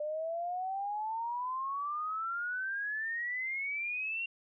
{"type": "exponential sweep", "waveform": "sine", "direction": "up", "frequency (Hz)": [593, 2768], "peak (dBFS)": -33, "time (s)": [0, 4.26], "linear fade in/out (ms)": 5, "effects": []}